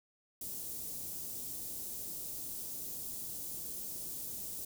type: band-stop noise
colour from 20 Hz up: white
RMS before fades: -42 dBFS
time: 0.41-4.65 s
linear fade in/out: 5 ms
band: 400 to 7400 Hz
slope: 12 dB/octave
effects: none